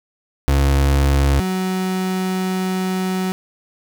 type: tone pair in turn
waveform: 35% pulse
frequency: 69.3 / 186.51 Hz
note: C#2 / F#3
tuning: 0 / +14 cents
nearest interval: octave + perfect fourth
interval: 1714 cents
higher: second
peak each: -11 / -17 dBFS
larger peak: first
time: 0.48-1.4 / 1.4-3.32 s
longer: second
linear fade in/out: 0 ms
effects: none